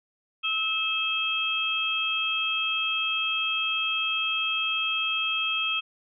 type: tone cluster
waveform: sine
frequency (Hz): 1297 / 2611 / 3218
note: E6 / E7 / G7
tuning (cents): -28 / -17 / +45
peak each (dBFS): -33 / -27 / -28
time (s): 0.43-5.81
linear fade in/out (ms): 20
effects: none